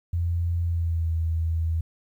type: tone with pitch glide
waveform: sine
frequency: 85.5 to 81.69 Hz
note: F2 to E2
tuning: -36 to -15 cents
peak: -22 dBFS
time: 0.13-1.81 s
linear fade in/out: 5 ms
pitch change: -79 cents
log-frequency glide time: 0.64-1.1 s
effects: 10-bit